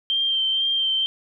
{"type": "tone with vibrato", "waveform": "sine", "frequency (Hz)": 3150, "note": "G7", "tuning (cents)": 8, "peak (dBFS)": -19, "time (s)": [0.1, 1.06], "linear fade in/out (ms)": 0, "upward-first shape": "sine", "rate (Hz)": 2.1, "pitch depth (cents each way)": 20, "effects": []}